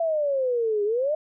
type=exponential two-way sweep; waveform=sine; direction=down then up; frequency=676 to 403.7 to 629 Hz; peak=-21 dBFS; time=0-1.15 s; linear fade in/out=5 ms; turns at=0.84 s; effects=none